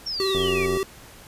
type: exponential sweep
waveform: sine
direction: down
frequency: 5588 to 2217 Hz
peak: -26 dBFS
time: 0.06-0.66 s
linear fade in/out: 10 ms
type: tone with vibrato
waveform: square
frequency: 384.8 Hz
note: G4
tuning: 32 cents flat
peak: -23 dBFS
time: 0.2-0.83 s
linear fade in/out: 0 ms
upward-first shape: sine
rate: 20 Hz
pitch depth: 24 cents each way
type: click train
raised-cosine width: 2 ms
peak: -17 dBFS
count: 39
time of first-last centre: 0.35-0.772 s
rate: 90.1 Hz
effects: pink hiss -46 dBFS RMS until 1.27 s + resampled to 32000 Hz